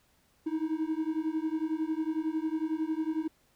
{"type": "beating tone pair", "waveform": "triangle", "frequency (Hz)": [311.1, 322.1], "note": ["D#4", "E4"], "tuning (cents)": [0, -40], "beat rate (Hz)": 11, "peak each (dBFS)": -30, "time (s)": [0.46, 3.28], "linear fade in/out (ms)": 10, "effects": ["pink hiss -68 dBFS RMS until 3.55 s"]}